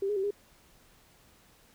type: tone with pitch steps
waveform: sine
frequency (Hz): 393 / 416.1 / 384.4 / 407.9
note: G4 / G#4 / G4 / G#4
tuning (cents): +4 / +3 / -34 / -31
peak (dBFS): -27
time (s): 0.02-0.308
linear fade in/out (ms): 5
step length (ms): 72
effects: pink hiss -61 dBFS RMS until 1.74 s